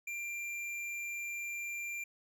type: tone with hard clipping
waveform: triangle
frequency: 2376 Hz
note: D7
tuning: 20 cents sharp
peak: -39 dBFS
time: 0.07-2.04 s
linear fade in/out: 5 ms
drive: 14 dB
effects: none